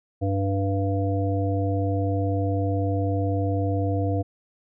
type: harmonic tone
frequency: 98 Hz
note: G2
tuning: in tune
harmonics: 1 / 3 / 5 / 7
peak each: -23 / -28 / -30 / -31 dBFS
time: 0.21-4.23 s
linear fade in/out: 20 ms
effects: none